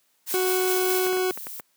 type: noise with tremolo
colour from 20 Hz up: blue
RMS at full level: -28 dBFS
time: 0.26-1.11 s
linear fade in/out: 50 ms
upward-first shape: square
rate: 4.8 Hz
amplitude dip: 30%
type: tone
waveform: 40% pulse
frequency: 370 Hz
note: F#4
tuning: in tune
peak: -21 dBFS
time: 0.34-1.31 s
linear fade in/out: 0 ms
type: noise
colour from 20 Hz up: violet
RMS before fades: -37 dBFS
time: 0.58-1.61 s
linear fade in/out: 10 ms
type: clicks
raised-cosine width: 0.5 ms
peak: -21 dBFS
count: 6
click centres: 1.068 / 1.129 / 1.171 / 1.375 / 1.469 / 1.598 s
effects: white hiss -67 dBFS RMS until 1.76 s + high-pass 150 Hz 12 dB/octave